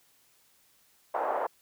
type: band-pass noise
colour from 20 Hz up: white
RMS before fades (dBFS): -30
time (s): 1.14-1.47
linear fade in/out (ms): 10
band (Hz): 490 to 980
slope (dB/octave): 24
effects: white hiss -65 dBFS RMS until 1.61 s